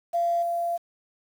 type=tone with level steps; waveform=sine; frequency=687 Hz; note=F5; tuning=29 cents flat; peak=-21 / -24 dBFS; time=0.13-0.78 s; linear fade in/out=20 ms; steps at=0.42 s; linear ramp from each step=10 ms; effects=8-bit